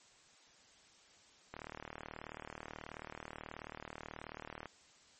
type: click train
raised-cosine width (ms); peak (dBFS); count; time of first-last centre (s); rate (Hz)
0.5; -29; 121; 1.54-4.657; 38.5
effects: white hiss -64 dBFS RMS until 5.19 s + MP3 32 kbps